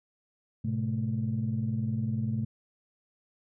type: tone cluster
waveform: sine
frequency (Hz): 107.9 / 127.9 / 218.8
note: A2 / C3 / A3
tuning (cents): -33 / -39 / -9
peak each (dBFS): -31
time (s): 0.64-2.45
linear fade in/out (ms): 10
effects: tanh soft clip ceiling -20 dBFS